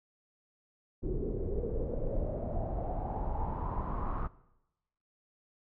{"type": "noise with low-pass filter sweep", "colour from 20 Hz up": "brown", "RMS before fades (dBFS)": -34, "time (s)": [1.02, 4.28], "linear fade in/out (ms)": 20, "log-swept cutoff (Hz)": [370, 1200], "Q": 6.1, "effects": ["noise-tail reverb RT60 0.9 s tail -19 dB re dry"]}